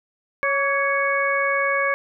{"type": "harmonic tone with a mistuned harmonic", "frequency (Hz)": 554.4, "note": "C#5", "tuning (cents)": 0, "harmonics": [1, 2, 3, 4], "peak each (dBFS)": [-24, -24, -24, -24], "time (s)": [0.43, 1.94], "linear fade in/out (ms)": 0, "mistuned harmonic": 2, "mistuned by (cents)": 40, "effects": []}